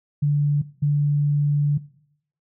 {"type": "tone bursts at uneven times", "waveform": "sine", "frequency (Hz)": 145.6, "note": "D3", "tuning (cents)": -15, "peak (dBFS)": -16, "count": 2, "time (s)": [[0.22, 0.62], [0.82, 1.78]], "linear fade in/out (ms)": 10, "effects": ["noise-tail reverb RT60 0.7 s tail -19 dB re dry"]}